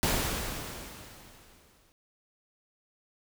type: noise with exponential decay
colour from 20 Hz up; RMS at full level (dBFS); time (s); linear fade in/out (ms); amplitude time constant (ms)
pink; -26; 0.03-1.92; 0; 410
effects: none

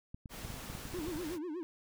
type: clicks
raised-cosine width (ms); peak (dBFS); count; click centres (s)
5; -32; 12; 0.145 / 0.258 / 0.45 / 0.503 / 0.542 / 0.7 / 0.751 / 0.854 / 0.937 / 0.989 / 1.083 / 1.159
type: noise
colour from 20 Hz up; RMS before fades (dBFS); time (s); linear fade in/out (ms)
pink; -46; 0.29-1.39; 50
type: tone with vibrato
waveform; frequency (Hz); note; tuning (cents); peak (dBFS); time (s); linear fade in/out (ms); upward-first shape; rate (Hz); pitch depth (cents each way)
triangle; 329.6; E4; 0; -35; 0.94-1.63; 0; sine; 8.2; 190
effects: none

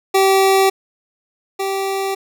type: tone pair in turn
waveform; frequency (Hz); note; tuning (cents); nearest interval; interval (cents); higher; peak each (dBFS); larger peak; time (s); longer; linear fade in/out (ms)
25% pulse; 386.3 / 389; G4 / G4; -25 / -13; unison; 12; second; -7 / -15; first; 0.14-0.7 / 1.59-2.15; neither; 10
effects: none

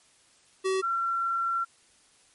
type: tone pair in turn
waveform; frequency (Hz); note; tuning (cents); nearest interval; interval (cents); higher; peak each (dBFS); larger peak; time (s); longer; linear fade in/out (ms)
square / sine; 380.2 / 1361.2; F#4 / F6; +47 / -45; octave + minor seventh; 2208; second; -25; neither; 0.64-0.82 / 0.82-1.65; second; 20
effects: white hiss -61 dBFS RMS until 2.34 s + MP3 48 kbps

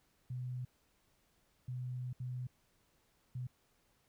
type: tone bursts at uneven times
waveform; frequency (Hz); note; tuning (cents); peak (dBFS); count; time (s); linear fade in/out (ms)
sine; 125.6; B2; +30; -38; 4; 0.3-0.65 / 1.68-2.13 / 2.2-2.47 / 3.35-3.47; 5
effects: pink hiss -74 dBFS RMS until 4.08 s

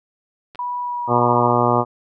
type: clicks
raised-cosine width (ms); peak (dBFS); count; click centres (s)
0.3; -24; 2; 0.549 / 0.556
type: tone with pitch glide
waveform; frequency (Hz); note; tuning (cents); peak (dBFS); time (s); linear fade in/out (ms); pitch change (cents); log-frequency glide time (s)
sine; 979 to 952.8; B5 to A#5; -15 to +38; -22; 0.59-1.51; 2; -47; 0.81-1.22
type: harmonic tone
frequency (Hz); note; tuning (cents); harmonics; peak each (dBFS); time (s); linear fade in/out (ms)
120.9; B2; -36; 1 / 2 / 3 / 4 / 5 / 6 / 7 / 8 / 9 / 10; -23 / -23 / -23 / -23 / -23 / -23 / -23 / -23 / -23 / -23; 1.07-1.85; 50
effects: none

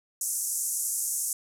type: band-pass noise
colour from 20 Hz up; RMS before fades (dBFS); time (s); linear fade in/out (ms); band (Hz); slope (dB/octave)
white; -30; 0.21-1.33; 2; 6200 to 12000; 48
effects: none

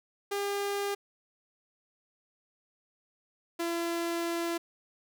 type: tone pair in turn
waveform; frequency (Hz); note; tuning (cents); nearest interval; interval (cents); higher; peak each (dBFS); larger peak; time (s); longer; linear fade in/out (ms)
sawtooth; 402.5 / 338.5; G4 / E4; +46 / +46; minor third; 300; first; -26; neither; 0.31-0.95 / 3.59-4.58; second; 10
effects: none

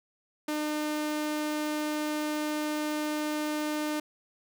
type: tone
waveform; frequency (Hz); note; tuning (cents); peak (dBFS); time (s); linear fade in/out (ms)
sawtooth; 302.4; D#4; -49; -25; 0.48-4; 5
effects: none

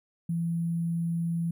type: tone with sample-and-hold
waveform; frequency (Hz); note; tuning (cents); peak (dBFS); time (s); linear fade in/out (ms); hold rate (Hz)
sine; 168.1; E3; +34; -26; 0.29-1.51; 5; 11025
effects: none

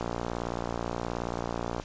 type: click train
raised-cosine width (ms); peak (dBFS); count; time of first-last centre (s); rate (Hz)
1; -17; 106; 0.01-1.799; 58.7
effects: pink hiss -47 dBFS RMS until 1.84 s + resampled to 16000 Hz

